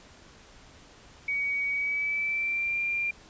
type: tone with pitch glide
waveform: sine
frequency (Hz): 2255 to 2385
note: C#7 to D7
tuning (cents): +29 to +26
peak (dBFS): -26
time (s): 1.28-3.11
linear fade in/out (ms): 5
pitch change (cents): +97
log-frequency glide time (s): 1.7-2.8
effects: pink hiss -53 dBFS RMS until 3.29 s + resampled to 16000 Hz